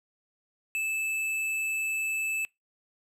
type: tone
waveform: square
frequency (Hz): 2625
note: E7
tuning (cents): -8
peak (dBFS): -28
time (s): 0.75-2.45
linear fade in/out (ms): 0
effects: noise-tail reverb RT60 0.2 s tail -24 dB re dry + low-pass 12000 Hz 12 dB/octave